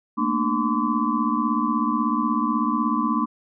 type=tone cluster; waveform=sine; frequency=220.2 / 236.5 / 298.1 / 1023 / 1146 Hz; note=A3 / A#3 / D4 / C6 / D6; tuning=+2 / +25 / +26 / -39 / -43 cents; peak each=-26 dBFS; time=0.17-3.26 s; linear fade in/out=20 ms; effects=none